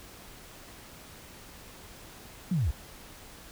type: linear sweep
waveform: sine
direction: down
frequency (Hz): 196 to 53.1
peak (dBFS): -24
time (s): 2.51-2.71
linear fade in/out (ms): 5
effects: pink hiss -49 dBFS RMS until 3.51 s